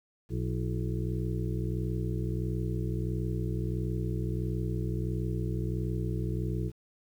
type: harmonic tone with a mistuned harmonic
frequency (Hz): 61.5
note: B1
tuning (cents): -7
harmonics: 1 / 2 / 3 / 5 / 6 / 7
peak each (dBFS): -34 / -32 / -37 / -39 / -42 / -42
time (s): 0.29-6.72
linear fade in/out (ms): 50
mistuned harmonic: 5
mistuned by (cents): +85
effects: 10-bit